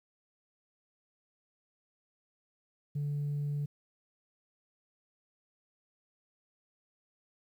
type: tone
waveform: sine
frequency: 145.2 Hz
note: D3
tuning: 19 cents flat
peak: -29 dBFS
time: 2.95-3.66 s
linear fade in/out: 10 ms
effects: tanh soft clip ceiling -29 dBFS + 11-bit